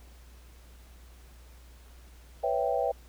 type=chord; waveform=sine; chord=C# half-diminished seventh; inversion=third; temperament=equal; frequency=493.9 / 554.4 / 659.3 / 784 Hz; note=B4 / C#5 / E5 / G5; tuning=0 / 0 / 0 / 0 cents; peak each=-31 dBFS; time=2.43-2.92 s; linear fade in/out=10 ms; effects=added 60 Hz sine -50 dBFS peak until 3.08 s + pink hiss -59 dBFS RMS until 3.08 s